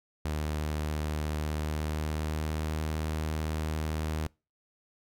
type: tone with pitch glide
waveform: sawtooth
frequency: 76.2 to 77.89 Hz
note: D#2 to D#2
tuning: -36 to +2 cents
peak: -26 dBFS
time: 0.25-4.27 s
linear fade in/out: 0 ms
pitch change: +38 cents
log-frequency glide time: 1.35-2.83 s
effects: noise-tail reverb RT60 0.3 s tail -26 dB re dry